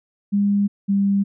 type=tone pair in turn; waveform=sine; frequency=202.1 / 198.74 Hz; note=G#3 / G3; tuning=-47 / +24 cents; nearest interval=unison; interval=29 cents; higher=first; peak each=-15 dBFS; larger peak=neither; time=0.32-0.68 / 0.88-1.24 s; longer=neither; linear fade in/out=20 ms; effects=none